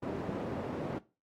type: band-pass noise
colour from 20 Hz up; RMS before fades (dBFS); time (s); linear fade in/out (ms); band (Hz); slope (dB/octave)
white; -37; 0.02-0.99; 10; 110 to 470; 12
effects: noise-tail reverb RT60 0.3 s tail -18 dB re dry + AAC 64 kbps